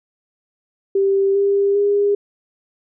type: tone with pitch steps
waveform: sine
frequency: 392 / 399.1 / 406.3 Hz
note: G4 / G4 / G#4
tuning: 0 / +31 / -38 cents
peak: -13 dBFS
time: 0.95-2.15 s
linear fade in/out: 5 ms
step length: 400 ms
effects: none